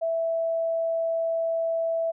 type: tone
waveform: sine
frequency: 659.3 Hz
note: E5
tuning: in tune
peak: -23 dBFS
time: 0.01-2.12 s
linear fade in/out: 20 ms
effects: none